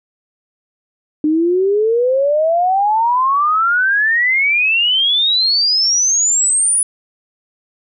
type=exponential sweep; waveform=sine; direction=up; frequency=299.2 to 9956 Hz; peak=-11 dBFS; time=1.24-6.83 s; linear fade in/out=2 ms; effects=none